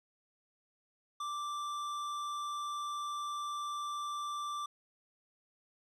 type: tone with tanh clipping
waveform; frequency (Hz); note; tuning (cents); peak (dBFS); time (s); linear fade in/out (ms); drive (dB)
sine; 1174.7; D6; 0; -38; 1.2-4.66; 5; 14
effects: none